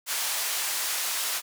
white band-pass noise, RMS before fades -29 dBFS, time 0.06-1.42 s, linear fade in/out 50 ms, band 720 to 13000 Hz, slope 12 dB/octave, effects none

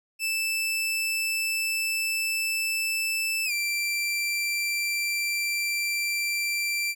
sawtooth tone with pitch glide, 2640 to 2352 Hz, E7 to D7, +2 to +2 cents, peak -22 dBFS, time 0.19-6.95 s, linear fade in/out 50 ms, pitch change -200 cents, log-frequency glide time 3.45-3.52 s, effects none

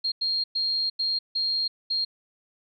sine tone bursts at uneven times, 4226 Hz, C8, 16 cents sharp, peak -23 dBFS, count 6, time 0.04-0.12 / 0.21-0.44 / 0.55-0.9 / 0.99-1.19 / 1.35-1.68 / 1.9-2.05 s, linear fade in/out 10 ms, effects none

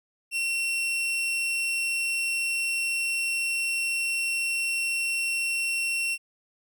40% pulse tone, 2722 Hz, F7, 45 cents flat, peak -24 dBFS, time 0.31-6.18 s, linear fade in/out 50 ms, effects none

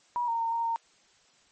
sine tone with pitch steps, 965 / 923 / 915 / 926 / 919 Hz, B5 / A#5 / A#5 / A#5 / A#5, -40 / -17 / -32 / -12 / -25 cents, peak -26 dBFS, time 0.16-0.76 s, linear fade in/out 0 ms, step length 120 ms, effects white hiss -63 dBFS RMS until 1.51 s + MP3 32 kbps

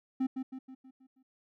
triangle tone with echo, 261.6 Hz, C4, in tune, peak -25 dBFS, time 0.2-0.27 s, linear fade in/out 10 ms, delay 160 ms, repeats 6, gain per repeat -6 dB, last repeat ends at 1.23 s, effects none

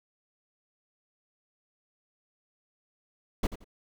brown noise with echo, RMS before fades -25 dBFS, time 3.43-3.47 s, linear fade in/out 5 ms, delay 87 ms, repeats 2, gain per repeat -13 dB, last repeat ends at 3.644 s, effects none

